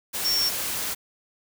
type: tone in noise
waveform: sine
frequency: 5480 Hz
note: F8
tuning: 34 cents flat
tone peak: -21 dBFS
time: 0.24-0.5 s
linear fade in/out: 20 ms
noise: white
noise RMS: -29 dBFS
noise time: 0.13-0.95 s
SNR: +5 dB
effects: none